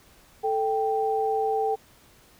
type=tone pair together; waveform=sine; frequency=440 / 784 Hz; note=A4 / G5; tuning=0 / 0 cents; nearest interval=minor seventh; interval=1000 cents; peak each=-25 dBFS; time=0.43-1.76 s; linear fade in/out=20 ms; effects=pink hiss -56 dBFS RMS until 2.39 s